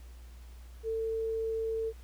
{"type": "tone", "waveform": "sine", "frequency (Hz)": 447.7, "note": "A4", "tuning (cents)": 30, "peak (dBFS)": -30, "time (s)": [0.83, 1.93], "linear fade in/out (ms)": 50, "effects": ["added 60 Hz sine -46 dBFS peak until 2.03 s", "pink hiss -61 dBFS RMS until 2.03 s"]}